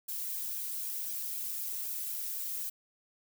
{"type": "noise with flanger", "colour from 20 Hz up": "violet", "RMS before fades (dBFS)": -37, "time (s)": [0.08, 2.7], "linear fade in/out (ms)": 10, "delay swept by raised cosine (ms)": [1.2, 2.7], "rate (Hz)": 3.9, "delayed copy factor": 0.8, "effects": []}